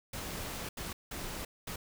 pink noise bursts at uneven times, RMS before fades -40 dBFS, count 4, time 0.13-0.69 / 0.77-0.93 / 1.11-1.45 / 1.67-1.76 s, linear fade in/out 5 ms, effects none

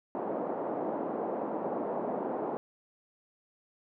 white band-pass noise, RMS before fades -34 dBFS, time 0.15-2.57 s, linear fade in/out 0 ms, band 210 to 780 Hz, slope 24 dB/octave, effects none

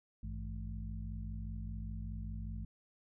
harmonic tone with a mistuned harmonic, 54 Hz, A1, 32 cents flat, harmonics 1 / 2 / 3 / 4, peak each -41 / -45 / -49 / -49 dBFS, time 0.23-2.65 s, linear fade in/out 5 ms, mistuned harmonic 2, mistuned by -150 cents, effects none

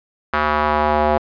square tone with band-pass filter sweep, 75.4 Hz, D2, 46 cents sharp, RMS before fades -17 dBFS, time 0.33-1.18 s, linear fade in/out 5 ms, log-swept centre 1300 to 710 Hz, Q 2.1, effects resampled to 11025 Hz

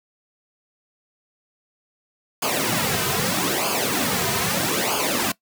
pink noise with flanger, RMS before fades -22 dBFS, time 2.42-5.32 s, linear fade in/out 5 ms, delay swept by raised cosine 0.52 to 3.62 ms, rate 0.79 Hz, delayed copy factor -0.75, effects noise-tail reverb RT60 0.1 s tail -20 dB re dry + high-pass 150 Hz 12 dB/octave

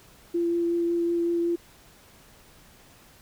sine tone with vibrato, 341.4 Hz, F4, 39 cents flat, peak -22 dBFS, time 0.34-1.56 s, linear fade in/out 10 ms, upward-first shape triangle, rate 5.4 Hz, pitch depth 11 cents each way, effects pink hiss -54 dBFS RMS until 3.21 s

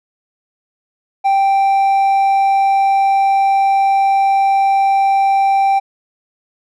sine tone with hard clipping, 784 Hz, G5, in tune, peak -11 dBFS, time 1.24-5.8 s, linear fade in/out 20 ms, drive 3 dB, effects none

